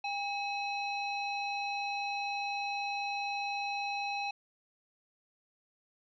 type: harmonic tone with a mistuned harmonic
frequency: 807 Hz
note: G#5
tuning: 50 cents flat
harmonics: 1 / 3 / 5 / 7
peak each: -35 / -37 / -43 / -55 dBFS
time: 0.04-4.31 s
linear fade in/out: 5 ms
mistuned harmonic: 3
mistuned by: +98 cents
effects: none